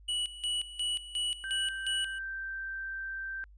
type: tone with tremolo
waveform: square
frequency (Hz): 2941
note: F#7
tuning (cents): -11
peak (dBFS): -30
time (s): 0.08-2.19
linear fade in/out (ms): 10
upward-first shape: square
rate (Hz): 2.8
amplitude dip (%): 80
type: tone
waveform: sine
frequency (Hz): 1564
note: G6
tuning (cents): -4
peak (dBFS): -35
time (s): 1.44-3.44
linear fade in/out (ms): 0
effects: added 50 Hz sine -52 dBFS peak until 3.57 s + resampled to 22050 Hz